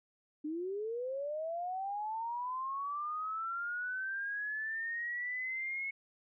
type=linear sweep; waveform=sine; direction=up; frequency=293.7 to 2193 Hz; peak=-35 dBFS; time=0.44-5.91 s; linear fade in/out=10 ms; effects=none